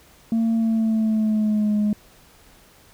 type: tone with pitch glide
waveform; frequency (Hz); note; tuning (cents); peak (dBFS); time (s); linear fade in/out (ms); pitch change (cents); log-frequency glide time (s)
sine; 226.9 to 209.3; A#3 to G#3; -47 to +14; -15; 0.32-1.93; 2; -139; 0.55-1.76
effects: tanh soft clip ceiling -16 dBFS + pink hiss -52 dBFS RMS until 2.93 s